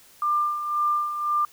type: tone with tremolo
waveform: sine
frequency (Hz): 1194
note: D6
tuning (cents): +28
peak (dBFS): -19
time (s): 0.22-1.45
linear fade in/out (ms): 2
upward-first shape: sine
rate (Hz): 1.9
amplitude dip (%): 60
effects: white hiss -53 dBFS RMS until 1.52 s